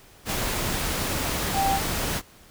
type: tone in noise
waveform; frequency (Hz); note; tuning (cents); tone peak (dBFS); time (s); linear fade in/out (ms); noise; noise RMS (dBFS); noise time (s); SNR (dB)
sine; 783; G5; -2; -21; 1.53-1.8; 50; pink; -27; 0.25-2.22; +3
effects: pink hiss -52 dBFS RMS until 2.5 s